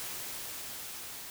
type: noise with level ramp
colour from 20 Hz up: white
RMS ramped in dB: -39 to -44 dBFS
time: 0-1.3 s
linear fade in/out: 0 ms
effects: none